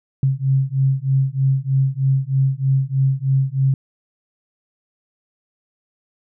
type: beating tone pair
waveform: sine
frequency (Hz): 133 / 136.2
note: C3 / C#3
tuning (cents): +29 / -30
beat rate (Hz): 3.2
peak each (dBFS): -18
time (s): 0.23-3.74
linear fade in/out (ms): 2
effects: none